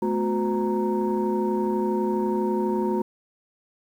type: tone cluster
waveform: sine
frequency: 215.8 / 247.9 / 363.8 / 510 / 929 Hz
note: A3 / B3 / F#4 / C5 / A#5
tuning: -33 / +7 / -29 / -44 / -6 cents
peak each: -25 / -32 / -24 / -33 / -29 dBFS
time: 0.02-3.02 s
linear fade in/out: 5 ms
effects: tanh soft clip ceiling -14 dBFS + 9-bit

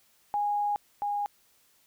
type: tone pair in turn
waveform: sine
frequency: 824 / 819.6 Hz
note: G#5 / G#5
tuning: -14 / -23 cents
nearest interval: unison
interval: 9 cents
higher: first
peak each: -25 / -27 dBFS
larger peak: first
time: 0.34-0.76 / 1.02-1.26 s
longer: first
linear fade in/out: 0 ms
effects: white hiss -65 dBFS RMS until 1.86 s

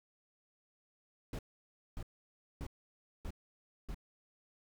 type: noise bursts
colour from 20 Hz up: brown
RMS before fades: -41 dBFS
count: 5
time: 1.33-3.945 s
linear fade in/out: 2 ms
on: 59 ms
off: 580 ms
effects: none

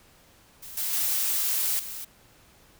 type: noise with level steps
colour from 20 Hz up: blue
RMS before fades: -42 / -29 / -26 / -37 dBFS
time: 0.62-2.05 s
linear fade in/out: 10 ms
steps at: 0.77 / 0.93 / 1.79 s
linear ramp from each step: 5 ms
effects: pink hiss -57 dBFS RMS until 2.79 s

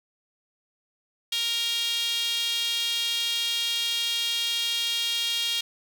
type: tone with high-pass filter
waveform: sawtooth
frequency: 466.2 Hz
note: A#4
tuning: in tune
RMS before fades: -27 dBFS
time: 1.32-5.61 s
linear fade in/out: 5 ms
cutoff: 3300 Hz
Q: 4.6
effects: none

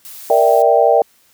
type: noise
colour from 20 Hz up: blue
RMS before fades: -34 dBFS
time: 0.05-0.62 s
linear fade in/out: 0 ms
type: chord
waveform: sine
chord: E half-diminished seventh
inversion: second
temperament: equal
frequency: 466.2 / 587.3 / 659.3 / 784 Hz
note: Bb4 / D5 / E5 / G5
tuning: 0 / 0 / 0 / 0 cents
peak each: -14 dBFS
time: 0.3-1.02 s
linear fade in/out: 2 ms
effects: white hiss -54 dBFS RMS until 1.33 s

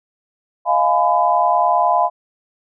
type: chord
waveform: sine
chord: F half-diminished seventh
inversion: third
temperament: just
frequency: 628.6 / 698.5 / 838.1 / 1005.8 Hz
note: Eb5 / F5 / Ab5 / Cb6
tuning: +18 / 0 / +16 / +31 cents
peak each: -22 / -16 / -19 / -17 dBFS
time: 0.65-2.1 s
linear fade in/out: 50 ms
effects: none

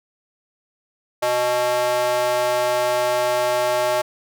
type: tone with high-pass filter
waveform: square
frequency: 123.47 Hz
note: B2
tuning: in tune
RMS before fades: -20 dBFS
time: 1.22-4.02 s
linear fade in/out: 10 ms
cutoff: 640 Hz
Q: 2.9
effects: none

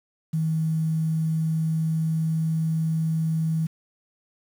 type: tone with pitch glide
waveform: sine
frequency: 159.5 to 160.52 Hz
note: D#3 to E3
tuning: +43 to -46 cents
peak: -21 dBFS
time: 0.33-3.67 s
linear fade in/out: 10 ms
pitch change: +11 cents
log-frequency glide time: 0.85-2.58 s
effects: 8-bit

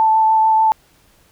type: tone with vibrato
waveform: sine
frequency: 880 Hz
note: A5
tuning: in tune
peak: -10 dBFS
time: 0-0.72 s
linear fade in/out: 0 ms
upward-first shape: sine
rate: 6.8 Hz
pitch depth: 11 cents each way
effects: pink hiss -54 dBFS RMS until 1.31 s

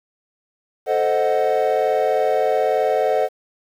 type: chord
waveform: triangle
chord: A diminished seventh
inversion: none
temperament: equal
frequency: 440 / 523.3 / 622.3 / 740 Hz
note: A4 / C5 / Eb5 / Gb5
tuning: 0 / 0 / 0 / 0 cents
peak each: -19 dBFS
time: 0.86-3.29 s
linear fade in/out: 50 ms
effects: tanh soft clip ceiling -7 dBFS + 8-bit

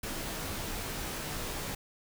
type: noise with comb filter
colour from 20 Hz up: pink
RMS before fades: -37 dBFS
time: 0.03-1.75 s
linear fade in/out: 5 ms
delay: 17 ms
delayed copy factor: -0.6
effects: none

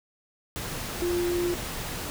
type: tone in noise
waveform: sine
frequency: 350 Hz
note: F4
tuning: 4 cents sharp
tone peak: -24 dBFS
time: 1.02-1.54 s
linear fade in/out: 0 ms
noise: pink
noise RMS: -34 dBFS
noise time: 0.56-2.1 s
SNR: +7 dB
effects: none

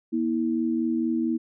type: tone pair together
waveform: sine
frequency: 238.9 / 323.3 Hz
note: A#3 / E4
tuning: +43 / -34 cents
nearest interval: perfect fourth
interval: 523 cents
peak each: -25 dBFS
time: 0.12-1.38 s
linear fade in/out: 20 ms
effects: none

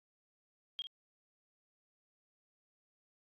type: tone with echo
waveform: sine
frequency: 3237 Hz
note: G#7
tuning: 45 cents flat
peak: -36 dBFS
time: 0.79-0.82 s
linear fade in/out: 0 ms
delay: 50 ms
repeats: 1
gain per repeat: -8 dB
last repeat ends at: 0.87 s
effects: AAC 64 kbps

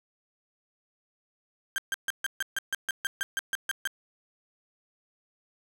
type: tone bursts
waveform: 35% pulse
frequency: 1585 Hz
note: G6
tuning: 19 cents sharp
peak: -25 dBFS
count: 14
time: 1.76-3.874 s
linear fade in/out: 0 ms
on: 21 ms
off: 140 ms
effects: none

